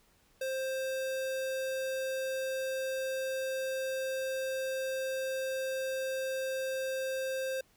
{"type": "tone", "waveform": "square", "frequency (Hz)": 527, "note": "C5", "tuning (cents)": 12, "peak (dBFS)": -33, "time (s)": [0.41, 7.61], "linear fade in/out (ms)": 5, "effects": ["pink hiss -67 dBFS RMS until 7.76 s"]}